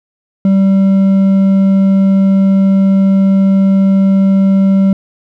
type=tone with hard clipping; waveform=triangle; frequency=193.9 Hz; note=G3; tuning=19 cents flat; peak=-7 dBFS; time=0.45-4.93 s; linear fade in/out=2 ms; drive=7 dB; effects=none